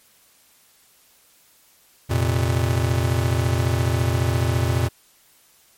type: chord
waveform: square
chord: F suspended fourth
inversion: none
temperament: just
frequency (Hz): 87.31 / 116.41 / 130.96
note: F2 / Bb2 / C3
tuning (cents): 0 / -2 / +2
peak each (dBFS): -23 / -22 / -26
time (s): 2.09-4.89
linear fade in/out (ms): 20
effects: white hiss -56 dBFS RMS until 5.77 s + MP3 64 kbps